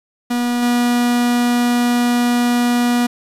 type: tone with level steps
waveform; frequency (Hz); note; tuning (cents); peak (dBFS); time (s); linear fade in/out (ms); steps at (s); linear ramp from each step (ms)
45% pulse; 241.9; B3; -36; -16 / -13; 0.3-3.07; 10; 0.62; 10
effects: resampled to 32000 Hz + 7-bit